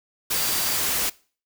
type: tone in noise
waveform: sine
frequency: 4699 Hz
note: D8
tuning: in tune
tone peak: -33 dBFS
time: 0.34-0.76 s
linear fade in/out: 10 ms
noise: white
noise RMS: -24 dBFS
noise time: 0.3-1.1 s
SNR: -12 dB
effects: noise-tail reverb RT60 0.4 s tail -22 dB re dry